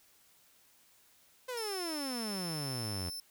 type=exponential sweep; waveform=sawtooth; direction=down; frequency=519 to 84.5 Hz; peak=-33 dBFS; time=1.48-3.1 s; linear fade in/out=10 ms
type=tone; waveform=sawtooth; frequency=5300 Hz; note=E8; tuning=9 cents sharp; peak=-37 dBFS; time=1.57-3.2 s; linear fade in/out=2 ms
effects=white hiss -65 dBFS RMS until 3.3 s